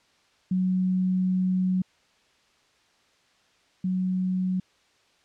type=tone pair in turn; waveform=sine; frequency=185 / 185 Hz; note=F#3 / F#3; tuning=0 / 0 cents; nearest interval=unison; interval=0 cents; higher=neither; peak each=-21 / -23 dBFS; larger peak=first; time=0.51-1.82 / 3.84-4.6 s; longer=first; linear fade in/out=5 ms; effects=white hiss -63 dBFS RMS until 5.24 s + low-pass 5000 Hz 12 dB/octave